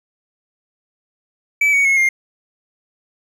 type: tone with pitch steps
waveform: triangle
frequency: 2302 / 2239 / 2178 / 2118 Hz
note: D7 / C#7 / C#7 / C7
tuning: -35 / +17 / -31 / +21 cents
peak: -10 dBFS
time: 1.61-2.09 s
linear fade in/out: 5 ms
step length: 120 ms
effects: none